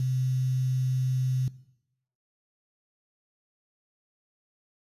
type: tone with quantisation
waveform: sine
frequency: 129 Hz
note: C3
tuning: 24 cents flat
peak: -24 dBFS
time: 0-1.48 s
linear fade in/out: 2 ms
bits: 8
effects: noise-tail reverb RT60 0.8 s tail -18 dB re dry + resampled to 32000 Hz